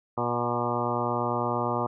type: harmonic tone with a mistuned harmonic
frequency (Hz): 120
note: B2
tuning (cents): -49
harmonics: 1 / 2 / 3 / 4 / 5 / 6 / 7 / 8 / 9 / 10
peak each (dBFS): -34 / -34 / -34 / -34 / -34 / -34 / -34 / -34 / -34 / -34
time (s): 0.17-1.87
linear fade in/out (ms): 10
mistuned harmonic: 6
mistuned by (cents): +21
effects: none